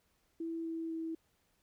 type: tone with pitch steps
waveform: sine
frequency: 329.6 / 327.3 / 325.1 Hz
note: E4 / E4 / E4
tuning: 0 / -12 / -24 cents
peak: -36 dBFS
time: 0.4-1.15 s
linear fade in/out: 5 ms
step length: 250 ms
effects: pink hiss -75 dBFS RMS until 1.62 s